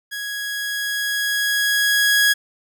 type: tone with level ramp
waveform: sawtooth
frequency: 1661.2 Hz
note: G#6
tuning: in tune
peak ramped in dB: -23 to -9 dBFS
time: 0.11-2.34 s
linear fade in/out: 20 ms
effects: none